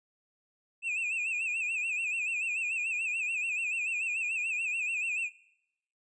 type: tone with vibrato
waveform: triangle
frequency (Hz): 2574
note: E7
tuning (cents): -42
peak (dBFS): -28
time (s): 0.82-5.3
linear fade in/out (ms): 50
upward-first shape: sine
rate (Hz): 6.9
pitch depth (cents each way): 110
effects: noise-tail reverb RT60 0.8 s tail -20 dB re dry + resampled to 22050 Hz